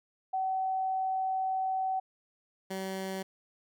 sine / 15% pulse tone pair in turn, 759 / 190.85 Hz, F#5 / G3, +44 / -46 cents, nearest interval 2 octaves, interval 2390 cents, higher first, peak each -28 dBFS, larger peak neither, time 0.33-2 / 2.7-3.23 s, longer first, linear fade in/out 10 ms, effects none

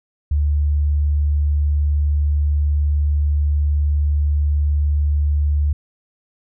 sine tone, 73.42 Hz, D2, in tune, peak -14 dBFS, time 0.31-5.73 s, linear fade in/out 5 ms, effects none

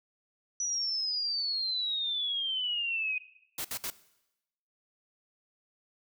sine exponential sweep, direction down, 5930 to 2489 Hz, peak -29 dBFS, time 0.6-3.18 s, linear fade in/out 2 ms
white noise bursts, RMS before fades -35 dBFS, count 3, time 3.58-3.903 s, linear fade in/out 5 ms, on 67 ms, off 61 ms
effects noise-tail reverb RT60 0.9 s tail -18 dB re dry

